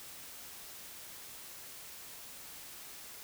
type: silence
effects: white hiss -49 dBFS RMS until 3.23 s